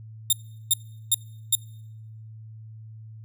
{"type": "tone bursts", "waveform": "5% pulse", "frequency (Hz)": 3662, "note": "A#7", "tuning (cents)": -32, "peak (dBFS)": -9, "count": 4, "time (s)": [0.3, 1.552], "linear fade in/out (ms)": 2, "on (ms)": 28, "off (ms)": 380, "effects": ["noise-tail reverb RT60 0.9 s tail -25 dB re dry", "added 110 Hz sine -40 dBFS peak until 3.24 s"]}